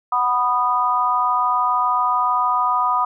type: chord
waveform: sine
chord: B major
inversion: second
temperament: just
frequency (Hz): 740.8 / 987.8 / 1234.7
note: F#5 / B5 / D#6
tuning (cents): +2 / 0 / -14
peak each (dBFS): -24 / -19 / -19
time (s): 0.12-3.05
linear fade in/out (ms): 5
effects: none